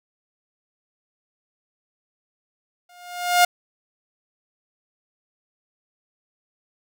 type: tone with exponential growth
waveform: sawtooth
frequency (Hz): 710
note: F5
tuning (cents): +28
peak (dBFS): -7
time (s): 2.89-3.45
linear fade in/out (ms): 5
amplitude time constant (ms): 120
effects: none